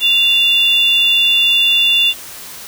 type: tone pair together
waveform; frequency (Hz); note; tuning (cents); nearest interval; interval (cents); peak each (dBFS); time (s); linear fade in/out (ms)
sine; 2782 / 3498; F7 / A7; -7 / -11; major third; 396; -12; 0-2.14; 50
effects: white hiss -32 dBFS RMS until 2.67 s